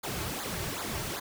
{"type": "noise with flanger", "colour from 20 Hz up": "pink", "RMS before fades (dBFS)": -35, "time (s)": [0.03, 1.2], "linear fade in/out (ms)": 10, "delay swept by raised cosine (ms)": [0.35, 4.15], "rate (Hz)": 2.6, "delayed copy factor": -0.85, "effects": []}